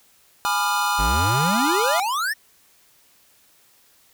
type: chord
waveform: square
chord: G# diminished seventh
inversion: none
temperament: equal with one note detuned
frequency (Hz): 830.6 / 987.8 / 1204.9 / 1396.9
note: G#5 / B5 / D6 / F6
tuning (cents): 0 / 0 / +44 / 0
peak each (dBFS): -26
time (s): 0.45-2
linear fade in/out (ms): 0
type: exponential sweep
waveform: square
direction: up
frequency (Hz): 46.25 to 1872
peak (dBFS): -22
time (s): 0.98-2.34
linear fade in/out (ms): 20
effects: white hiss -57 dBFS RMS until 4.13 s